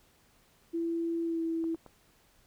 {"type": "tone with pitch glide", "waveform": "sine", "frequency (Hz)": [334.2, 328.3], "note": ["E4", "E4"], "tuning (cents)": [24, -7], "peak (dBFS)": -29, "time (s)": [0.73, 1.76], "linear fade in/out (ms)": 20, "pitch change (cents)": -31, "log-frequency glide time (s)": [1.24, 1.41]}
{"type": "clicks", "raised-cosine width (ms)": 1, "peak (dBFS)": -35, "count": 3, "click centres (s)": [1.641, 1.746, 1.863]}
{"effects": ["pink hiss -65 dBFS RMS until 2.46 s"]}